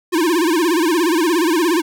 square tone with vibrato, 333.6 Hz, E4, 21 cents sharp, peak -14 dBFS, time 0.12-1.82 s, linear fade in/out 20 ms, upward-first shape sine, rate 17 Hz, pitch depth 150 cents each way, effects none

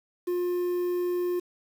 triangle tone with quantisation, 355.2 Hz, F4, 29 cents sharp, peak -23 dBFS, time 0.27-1.4 s, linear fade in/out 10 ms, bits 8, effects none

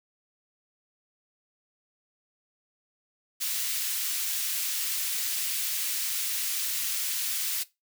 white high-pass noise, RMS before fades -30 dBFS, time 3.4-7.64 s, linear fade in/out 20 ms, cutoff 2200 Hz, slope 12 dB/octave, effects noise-tail reverb RT60 0.2 s tail -18 dB re dry

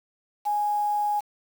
sine tone with quantisation, 830.6 Hz, G#5, in tune, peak -22 dBFS, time 0.45-1.21 s, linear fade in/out 20 ms, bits 7, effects none

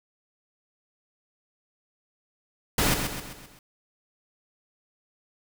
pink noise with echo, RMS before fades -23 dBFS, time 2.78-2.94 s, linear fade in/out 2 ms, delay 130 ms, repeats 5, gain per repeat -6 dB, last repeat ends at 3.59 s, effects none

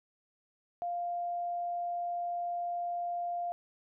sine tone, 698.5 Hz, F5, in tune, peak -32 dBFS, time 0.82-3.52 s, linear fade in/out 0 ms, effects none

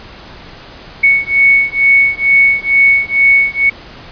sine beating tone pair, 2217 / 2219.2 Hz, C#7 / C#7, 0 / +1 cents, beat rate 2.2 Hz, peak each -10 dBFS, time 1.03-3.7 s, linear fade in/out 10 ms, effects pink hiss -34 dBFS RMS until 4.11 s + resampled to 11025 Hz

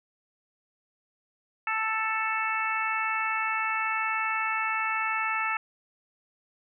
harmonic tone, 440.9 Hz, A4, 4 cents sharp, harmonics 2 / 3 / 4 / 5 / 6, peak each -33 / -30 / -33 / -33 / -33 dBFS, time 1.67-5.57 s, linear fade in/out 2 ms, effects none

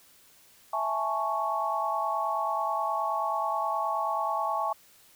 sine chord, A major seventh, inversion second, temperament equal, 659.3 / 830.6 / 880 / 1108.7 Hz, E5 / G#5 / A5 / C#6, 0 / 0 / 0 / 0 cents, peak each -33 / -32 / -33 / -30 dBFS, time 0.73-4.73 s, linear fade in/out 5 ms, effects white hiss -58 dBFS RMS until 5.15 s

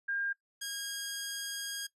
sine / 10% pulse tone pair in turn, 1607 / 1630.4 Hz, G6 / G#6, +43 / -32 cents, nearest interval unison, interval 25 cents, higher second, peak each -31 / -28 dBFS, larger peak second, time 0.08-0.33 / 0.61-1.87 s, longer second, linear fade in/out 10 ms, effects noise-tail reverb RT60 0.1 s tail -18 dB re dry + resampled to 32000 Hz

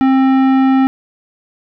sine tone with tanh clipping, 265.2 Hz, C4, 23 cents sharp, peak -10 dBFS, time 0.01-0.87 s, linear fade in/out 0 ms, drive 15 dB, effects none

